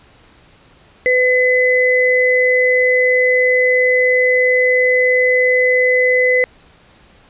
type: tone pair together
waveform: sine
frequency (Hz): 503 / 2020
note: B4 / B6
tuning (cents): +32 / +39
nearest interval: 2 octaves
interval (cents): 2407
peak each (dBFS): -13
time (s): 1.06-6.44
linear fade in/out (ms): 0
effects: pink hiss -48 dBFS RMS until 7.29 s + resampled to 8000 Hz